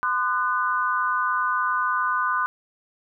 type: tone cluster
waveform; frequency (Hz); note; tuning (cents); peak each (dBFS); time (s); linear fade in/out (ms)
sine; 1025 / 1215 / 1488; C6 / D#6 / F#6; -36 / -42 / +9; -25; 0.03-2.46; 0
effects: none